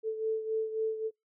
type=beating tone pair; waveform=sine; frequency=440 / 443.7 Hz; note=A4 / A4; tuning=0 / +14 cents; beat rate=3.7 Hz; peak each=-30 / -36 dBFS; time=0.03-1.11 s; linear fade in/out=50 ms; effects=noise-tail reverb RT60 0.2 s tail -26 dB re dry